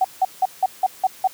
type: tone bursts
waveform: sine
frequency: 756 Hz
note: F#5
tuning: 37 cents sharp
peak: -13 dBFS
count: 7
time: 0.01-1.275 s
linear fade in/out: 5 ms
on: 35 ms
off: 170 ms
effects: white hiss -44 dBFS RMS until 1.33 s + high-pass 100 Hz 12 dB/octave